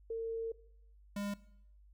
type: tone pair in turn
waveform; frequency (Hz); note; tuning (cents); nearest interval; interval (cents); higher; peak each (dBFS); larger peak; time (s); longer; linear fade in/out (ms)
sine / square; 453.9 / 202.7; A#4 / G#3; -46 / -42; octave + major second; 1396; first; -35 / -37; first; 0.1-0.52 / 1.16-1.34; first; 5
effects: noise-tail reverb RT60 0.7 s tail -19 dB re dry + added 50 Hz sine -58 dBFS peak until 1.93 s